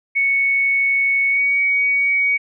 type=tone with pitch glide; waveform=sine; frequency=2217 to 2249 Hz; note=C#7 to C#7; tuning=0 to +24 cents; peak=-14 dBFS; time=0.15-2.38 s; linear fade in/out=20 ms; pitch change=+24 cents; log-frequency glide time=1.3-1.42 s; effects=none